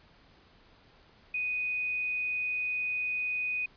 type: tone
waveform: sine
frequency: 2489 Hz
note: D#7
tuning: in tune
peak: -29 dBFS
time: 1.34-3.66 s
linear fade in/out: 5 ms
effects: pink hiss -60 dBFS RMS until 3.76 s + resampled to 11025 Hz